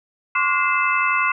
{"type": "tone cluster", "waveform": "sine", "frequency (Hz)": [1051, 1142, 1437, 2076, 2626], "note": ["C6", "D6", "F6", "C7", "E7"], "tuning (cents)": [7, -49, 49, -14, -7], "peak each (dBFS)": -23, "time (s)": [0.35, 1.32], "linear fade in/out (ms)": 5, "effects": []}